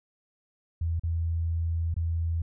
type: tone with dropouts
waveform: sine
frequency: 83 Hz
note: E2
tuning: 12 cents sharp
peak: -25 dBFS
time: 0.81-2.42 s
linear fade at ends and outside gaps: 5 ms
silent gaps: 0.996-1.035 / 1.942-1.964 s
effects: none